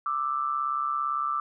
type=tone pair together; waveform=sine; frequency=1180.8 / 1318.5 Hz; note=D6 / E6; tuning=+9 / 0 cents; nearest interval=major second; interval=191 cents; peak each=-27 / -30 dBFS; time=0.06-1.4 s; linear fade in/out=2 ms; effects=none